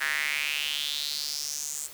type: tone with high-pass filter sweep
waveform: square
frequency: 73.42 Hz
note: D2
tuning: in tune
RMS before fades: -31 dBFS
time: 0-1.88 s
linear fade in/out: 20 ms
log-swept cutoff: 1700 to 7800 Hz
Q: 4.6
effects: white hiss -46 dBFS RMS until 1.93 s